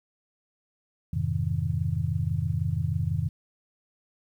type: chord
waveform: sine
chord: F minor seventh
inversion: none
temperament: just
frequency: 87.31 / 104.77 / 130.96 / 157.15 Hz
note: F2 / Ab2 / C3 / Eb3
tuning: 0 / +16 / +2 / +18 cents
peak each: -30 dBFS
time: 1.13-3.29 s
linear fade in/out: 5 ms
effects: 10-bit